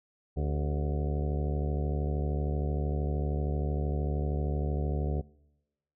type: harmonic tone with a mistuned harmonic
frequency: 73 Hz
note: D2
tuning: 10 cents flat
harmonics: 1 / 2 / 3 / 4 / 5 / 6 / 7 / 8 / 9 / 10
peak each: -29 / -33 / -41 / -42 / -41 / -43 / -44 / -46 / -51 / -46 dBFS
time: 0.36-5.22 s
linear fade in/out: 20 ms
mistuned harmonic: 5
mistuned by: +82 cents
effects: noise-tail reverb RT60 1.0 s tail -24 dB re dry